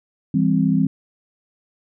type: chord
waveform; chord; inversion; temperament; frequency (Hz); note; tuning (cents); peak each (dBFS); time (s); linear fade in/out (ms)
sine; C major; first; equal with one note detuned; 164.81 / 198.73 / 261.6; E3 / G3 / C4; 0 / +24 / 0; -19; 0.34-0.87; 5
effects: none